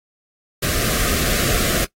pink band-stop noise, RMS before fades -20 dBFS, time 0.62-1.85 s, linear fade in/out 10 ms, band 730 to 1100 Hz, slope 96 dB/octave, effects noise-tail reverb RT60 0.1 s tail -18 dB re dry + AAC 48 kbps

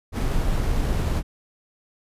brown noise with sample-and-hold, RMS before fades -22 dBFS, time 0.12-1.23 s, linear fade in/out 50 ms, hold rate 11025 Hz, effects resampled to 32000 Hz

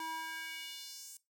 square tone with high-pass filter sweep, 322.2 Hz, E4, 39 cents flat, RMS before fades -44 dBFS, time 0-1.17 s, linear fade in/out 2 ms, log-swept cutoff 720 to 8100 Hz, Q 2.1, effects noise-tail reverb RT60 0.2 s tail -18 dB re dry

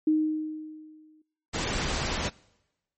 sine tone with exponential decay, 310.3 Hz, D#4, 5 cents flat, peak -18 dBFS, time 0.07-1.22 s, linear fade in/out 5 ms, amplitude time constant 250 ms
pink noise, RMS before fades -29 dBFS, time 1.53-2.3 s, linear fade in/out 20 ms
effects noise-tail reverb RT60 1.0 s tail -24 dB re dry + MP3 32 kbps

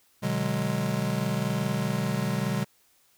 square chord, G# half-diminished seventh, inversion first, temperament just, 124.59 / 149.51 / 186.89 / 207.7 Hz, B2 / D3 / F#3 / G#3, +16 / +31 / +18 / 0 cents, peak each -32 dBFS, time 0.22-2.65 s, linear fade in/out 20 ms, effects white hiss -64 dBFS RMS until 3.17 s

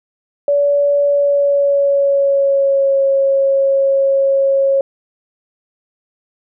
sine tone with pitch glide, 572 to 546.5 Hz, D5 to C#5, -46 to -25 cents, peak -10 dBFS, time 0.48-4.81 s, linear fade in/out 2 ms, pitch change -79 cents, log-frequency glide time 1.05-3.02 s, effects none

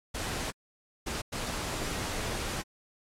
pink noise bursts at uneven times, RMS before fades -35 dBFS, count 3, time 0.14-0.51 / 1.06-1.22 / 1.32-2.62 s, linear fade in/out 10 ms, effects low-pass 10000 Hz 12 dB/octave + AAC 48 kbps

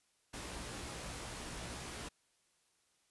pink noise with comb filter, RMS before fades -45 dBFS, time 0.33-2.09 s, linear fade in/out 10 ms, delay 17 ms, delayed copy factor +0.6, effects white hiss -75 dBFS RMS until 3.1 s + resampled to 24000 Hz

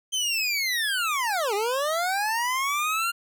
25% pulse linear two-way sweep, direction down then up, 3136 to 392 to 1404 Hz, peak -20 dBFS, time 0.12-3.12 s, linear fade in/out 20 ms, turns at 1.54 s, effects none

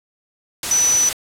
sine tone in noise, 5970 Hz, F#8, 15 cents sharp, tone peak -13 dBFS, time 0.71-1.09 s, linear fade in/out 2 ms, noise white, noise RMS -23 dBFS, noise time 0.63-1.13 s, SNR +7 dB, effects low-pass 11000 Hz 12 dB/octave

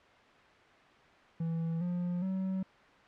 triangle tone with pitch steps, 164.81 / 176.64 / 189.32 Hz, E3 / F3 / F#3, 0 / +20 / +40 cents, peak -29 dBFS, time 1.4-2.63 s, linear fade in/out 5 ms, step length 410 ms, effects white hiss -58 dBFS RMS until 3.07 s + low-pass 2000 Hz 12 dB/octave

